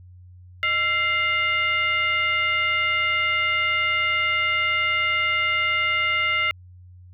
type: tone with frequency modulation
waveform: sine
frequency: 2093 Hz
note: C7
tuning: in tune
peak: -19 dBFS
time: 0.63-6.51 s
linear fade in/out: 0 ms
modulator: 738 Hz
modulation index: 0.98
effects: added 90 Hz sine -43 dBFS peak until 7.13 s